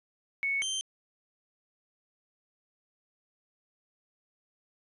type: tone pair in turn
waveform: sine / 25% pulse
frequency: 2213 / 3130 Hz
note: C#7 / G7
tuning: -3 / -3 cents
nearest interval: tritone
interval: 600 cents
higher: second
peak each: -27 dBFS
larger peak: neither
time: 0.43-0.62 / 0.62-0.81 s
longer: neither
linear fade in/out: 0 ms
effects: resampled to 24000 Hz + 11-bit